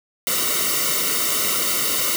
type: noise with comb filter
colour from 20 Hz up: white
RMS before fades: -21 dBFS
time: 0.27-2.16 s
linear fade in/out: 0 ms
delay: 1.2 ms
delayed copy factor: -0.95
effects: none